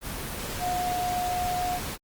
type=tone in noise; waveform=sine; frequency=720 Hz; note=F#5; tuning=47 cents flat; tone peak=-26 dBFS; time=0.59-1.8 s; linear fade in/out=50 ms; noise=pink; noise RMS=-34 dBFS; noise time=0.01-1.98 s; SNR=+5 dB; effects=Opus 32 kbps